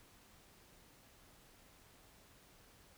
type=silence; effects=pink hiss -64 dBFS RMS until 2.97 s